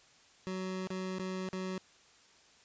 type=tone with dropouts; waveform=25% pulse; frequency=186.8 Hz; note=F#3; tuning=17 cents sharp; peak=-32 dBFS; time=0.47-1.78 s; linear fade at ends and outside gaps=0 ms; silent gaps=0.872-0.904 / 1.185-1.195 / 1.488-1.531 s; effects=white hiss -62 dBFS RMS until 2.64 s + resampled to 16000 Hz